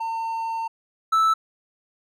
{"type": "tone pair in turn", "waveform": "triangle", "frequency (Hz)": [906, 1314.6], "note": ["A#5", "E6"], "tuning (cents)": [-50, -5], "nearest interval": "tritone", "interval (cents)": 645, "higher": "second", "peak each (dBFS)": [-23, -14], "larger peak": "second", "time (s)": [[0, 0.68], [1.12, 1.34]], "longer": "first", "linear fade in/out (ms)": 10, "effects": []}